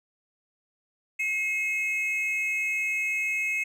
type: tone pair together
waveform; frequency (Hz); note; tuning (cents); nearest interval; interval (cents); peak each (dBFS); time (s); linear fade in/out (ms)
triangle; 2151 / 2561; C7 / D#7; +47 / +49; minor third; 302; -27 / -26; 1.19-3.64; 10
effects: none